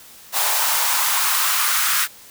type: noise with high-pass filter sweep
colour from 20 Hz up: white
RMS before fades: -19 dBFS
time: 0.32-2.08 s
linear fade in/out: 50 ms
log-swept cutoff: 780 to 1400 Hz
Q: 2.8
effects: white hiss -44 dBFS RMS until 2.3 s